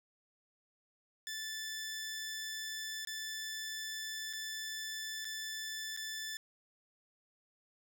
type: tone with dropouts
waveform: 15% pulse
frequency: 1754 Hz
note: A6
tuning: 6 cents flat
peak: -33 dBFS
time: 1.27-6.37 s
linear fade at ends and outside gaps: 1 ms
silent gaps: 3.05-3.072 / 4.329-4.334 / 5.246-5.252 / 5.965-5.973 s
effects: none